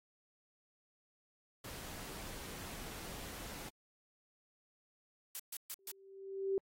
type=noise; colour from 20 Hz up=pink; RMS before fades=-48 dBFS; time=1.64-3.69 s; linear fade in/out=5 ms
type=noise bursts; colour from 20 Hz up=blue; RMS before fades=-42 dBFS; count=4; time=5.35-5.916 s; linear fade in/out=0 ms; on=44 ms; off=130 ms
type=tone with exponential growth; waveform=sine; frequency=388.7 Hz; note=G4; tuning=15 cents flat; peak=-29 dBFS; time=5.79-6.58 s; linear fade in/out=1 ms; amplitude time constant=170 ms
effects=AAC 48 kbps